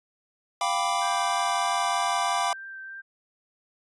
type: chord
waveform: square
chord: G dominant seventh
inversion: third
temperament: equal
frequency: 698.5 / 784 / 987.8 / 1174.7 Hz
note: F5 / G5 / B5 / D6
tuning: 0 / 0 / 0 / 0 cents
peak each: -30 dBFS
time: 0.61-2.53 s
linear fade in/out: 2 ms
type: tone with vibrato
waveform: sine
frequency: 1568 Hz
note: G6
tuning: in tune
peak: -37 dBFS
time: 1.01-3.02 s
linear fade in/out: 20 ms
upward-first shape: triangle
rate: 3.2 Hz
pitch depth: 15 cents each way
effects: resampled to 24000 Hz